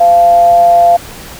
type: tone with frequency modulation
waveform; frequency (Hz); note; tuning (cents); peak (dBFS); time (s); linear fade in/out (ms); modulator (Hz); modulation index
sine; 691; F5; -19; -3; 0-0.97; 10; 179; 0.22
effects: pink hiss -30 dBFS RMS until 1.39 s